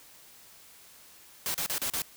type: noise bursts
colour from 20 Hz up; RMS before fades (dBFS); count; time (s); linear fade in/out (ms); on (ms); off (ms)
white; -31; 5; 1.46-2.019; 0; 83; 36
effects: white hiss -54 dBFS RMS until 2.16 s